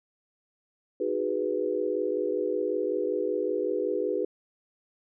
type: chord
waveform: sine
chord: G# minor seventh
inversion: second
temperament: equal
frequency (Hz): 311.1 / 370 / 415.3 / 493.9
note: D#4 / F#4 / G#4 / B4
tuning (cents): 0 / 0 / 0 / 0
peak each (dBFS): -34 / -31 / -30 / -30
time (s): 1-4.25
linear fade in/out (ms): 5
effects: none